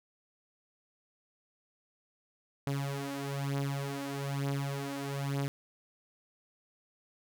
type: beating tone pair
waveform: sawtooth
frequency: 139 / 140.1 Hz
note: C#3 / C#3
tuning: +5 / +19 cents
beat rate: 1.1 Hz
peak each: -31 / -33 dBFS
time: 2.67-5.48 s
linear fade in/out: 0 ms
effects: none